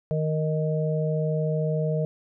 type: harmonic tone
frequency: 155.56 Hz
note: D#3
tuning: in tune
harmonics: 1 / 3 / 4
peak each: -24 / -29 / -30 dBFS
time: 0.11-2.05 s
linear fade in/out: 0 ms
effects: none